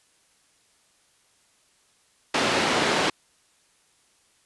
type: band-pass noise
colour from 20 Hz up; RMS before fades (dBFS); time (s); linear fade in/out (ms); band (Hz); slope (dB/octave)
pink; -23; 2.34-3.1; 5; 260 to 4500; 12
effects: white hiss -63 dBFS RMS until 4.45 s + resampled to 24000 Hz